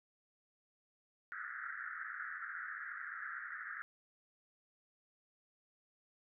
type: band-pass noise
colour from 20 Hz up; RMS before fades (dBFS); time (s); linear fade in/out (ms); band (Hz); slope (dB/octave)
pink; -45; 1.32-3.82; 0; 1300 to 1900; 96
effects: none